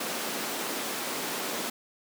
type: high-pass noise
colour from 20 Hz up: pink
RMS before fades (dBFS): -33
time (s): 0-1.7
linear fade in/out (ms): 5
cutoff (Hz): 220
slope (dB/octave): 24
effects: none